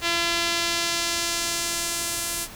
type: tone with band-pass filter sweep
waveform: sawtooth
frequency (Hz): 340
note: F4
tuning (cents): -46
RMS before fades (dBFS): -26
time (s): 0.01-2.48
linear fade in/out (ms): 50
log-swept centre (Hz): 3400 to 10000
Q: 0.98
effects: pink hiss -41 dBFS RMS until 2.55 s